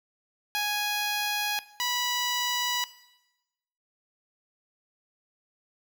10% pulse tone pair in turn, 830.6 / 980.4 Hz, G#5 / B5, 0 / -13 cents, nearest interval minor third, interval 287 cents, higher second, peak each -18 dBFS, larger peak neither, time 0.55-1.59 / 1.8-2.84 s, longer neither, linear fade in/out 0 ms, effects noise-tail reverb RT60 1.0 s tail -17 dB re dry

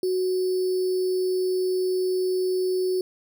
sine tone with sample-and-hold, 370 Hz, F#4, in tune, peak -21 dBFS, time 0.03-3.01 s, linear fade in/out 2 ms, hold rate 4900 Hz, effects none

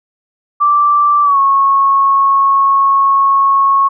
sine tone with pitch glide, 1170 to 1098 Hz, D6 to C#6, -7 to -17 cents, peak -7 dBFS, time 0.6-3.89 s, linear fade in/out 20 ms, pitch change -110 cents, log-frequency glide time 1.23-1.38 s, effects none

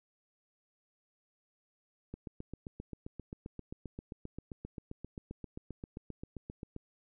click train, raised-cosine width 3 ms, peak -29 dBFS, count 36, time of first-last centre 2.14-6.764 s, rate 7.57 Hz, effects none

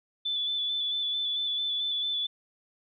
sine tone with vibrato, 3484 Hz, A7, 18 cents flat, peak -27 dBFS, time 0.25-2.27 s, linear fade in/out 10 ms, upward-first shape square, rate 4.5 Hz, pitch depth 19 cents each way, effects none

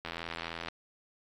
click train, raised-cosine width 0.3 ms, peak -21 dBFS, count 54, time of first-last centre 0.05-0.685 s, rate 83.5 Hz, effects AAC 64 kbps

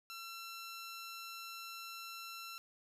15% pulse tone, 1350 Hz, E6, 41 cents sharp, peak -39 dBFS, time 0.1-2.58 s, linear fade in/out 0 ms, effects none

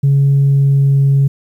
sine tone with pitch glide, 139.2 to 138.24 Hz, C#3 to C#3, +8 to -4 cents, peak -6 dBFS, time 0.03-1.28 s, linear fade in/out 10 ms, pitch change -12 cents, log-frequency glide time 0.3-0.99 s, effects tanh soft clip ceiling -5 dBFS + 8-bit

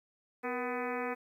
harmonic tone with a mistuned harmonic, 250.5 Hz, B3, 25 cents sharp, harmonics 1 / 2 / 3 / 4 / 5 / 6 / 7 / 8 / 9 / 10, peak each -40 / -37 / -41 / -43 / -43 / -47 / -45 / -46 / -47 / -48 dBFS, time 0.43-1.15 s, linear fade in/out 20 ms, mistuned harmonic 2, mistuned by -68 cents, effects 11-bit

